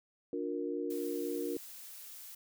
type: chord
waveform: sine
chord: Bb major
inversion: first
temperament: equal with one note detuned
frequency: 293.7 / 357.6 / 466.2 Hz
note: D4 / F4 / Bb4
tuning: 0 / +41 / 0 cents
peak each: -38 dBFS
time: 0.33-1.57 s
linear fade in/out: 2 ms
type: noise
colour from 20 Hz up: blue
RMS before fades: -49 dBFS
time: 0.9-2.35 s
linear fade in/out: 5 ms
effects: none